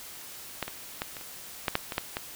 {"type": "clicks", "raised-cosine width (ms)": 0.3, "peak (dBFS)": [-13, -19, -14, -23, -29, -9, -8, -17, -10, -14], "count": 10, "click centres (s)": [0.627, 0.68, 1.019, 1.168, 1.212, 1.682, 1.754, 1.922, 1.981, 2.169], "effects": ["white hiss -44 dBFS RMS until 2.35 s"]}